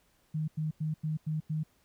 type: tone bursts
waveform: sine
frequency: 155.3 Hz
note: D#3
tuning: 3 cents flat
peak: -29 dBFS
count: 6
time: 0.34-1.635 s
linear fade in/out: 10 ms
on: 140 ms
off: 91 ms
effects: pink hiss -69 dBFS RMS until 1.84 s